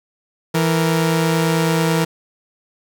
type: tone pair together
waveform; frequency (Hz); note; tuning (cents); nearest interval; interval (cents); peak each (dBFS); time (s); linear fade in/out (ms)
sawtooth; 164.8 / 465.3; E3 / A#4; 0 / -3; octave + tritone; 1797; -12 / -17; 0.54-2.05; 10
effects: none